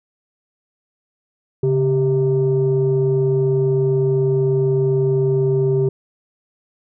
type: tone pair together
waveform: sine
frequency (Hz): 138.59 / 391.7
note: C#3 / G4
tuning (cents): 0 / -1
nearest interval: octave + tritone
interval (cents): 1799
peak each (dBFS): -16 / -15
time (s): 1.63-5.89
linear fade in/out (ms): 5
effects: tanh soft clip ceiling -9 dBFS